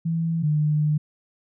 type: tone pair in turn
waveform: sine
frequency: 164.81 / 151.01 Hz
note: E3 / D3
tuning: 0 / +49 cents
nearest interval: major second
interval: 151 cents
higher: first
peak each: -21 / -18 dBFS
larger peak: second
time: 0.05-0.43 / 0.43-0.98 s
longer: second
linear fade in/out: 10 ms
effects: none